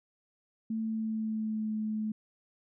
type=tone with pitch glide; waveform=sine; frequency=222 to 215.9 Hz; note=A3 to A3; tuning=+16 to -33 cents; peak=-30 dBFS; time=0.7-2.12 s; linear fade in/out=5 ms; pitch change=-49 cents; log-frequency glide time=0.81-1.74 s; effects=none